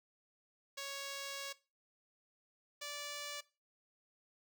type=tone pair in turn; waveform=5% pulse; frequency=554.4 / 582.2 Hz; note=C#5 / D5; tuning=0 / -15 cents; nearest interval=minor second; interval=85 cents; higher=second; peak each=-30 / -31 dBFS; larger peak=first; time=0.77-1.53 / 2.81-3.41 s; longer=first; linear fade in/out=10 ms; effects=noise-tail reverb RT60 0.3 s tail -19 dB re dry